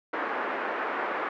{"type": "band-pass noise", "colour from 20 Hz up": "white", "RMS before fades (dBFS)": -31, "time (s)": [0.13, 1.29], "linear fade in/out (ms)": 5, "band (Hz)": [300, 1700], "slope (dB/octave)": 24, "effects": []}